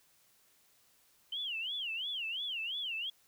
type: tone with vibrato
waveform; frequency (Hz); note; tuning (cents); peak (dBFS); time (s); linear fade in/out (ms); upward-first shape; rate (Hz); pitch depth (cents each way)
sine; 3012; F#7; +30; -35; 1.32-3.1; 5; sine; 2.9; 240
effects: white hiss -68 dBFS RMS until 3.27 s